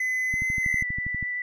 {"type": "tone with pitch glide", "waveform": "triangle", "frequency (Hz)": [2025, 2047], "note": ["B6", "C7"], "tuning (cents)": [43, -38], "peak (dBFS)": -22, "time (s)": [0, 0.83], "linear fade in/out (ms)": 5, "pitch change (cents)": 19, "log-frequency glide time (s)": [0.28, 0.41]}
{"type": "click train", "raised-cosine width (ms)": 5, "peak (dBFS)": -22, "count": 12, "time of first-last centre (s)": [0.34, 1.227], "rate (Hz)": 12.4}
{"type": "tone with vibrato", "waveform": "sine", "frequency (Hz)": 1975.5, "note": "B6", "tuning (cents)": 0, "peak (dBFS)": -27, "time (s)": [0.63, 1.42], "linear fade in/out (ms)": 2, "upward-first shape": "sine", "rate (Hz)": 11, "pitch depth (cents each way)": 8}
{"effects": []}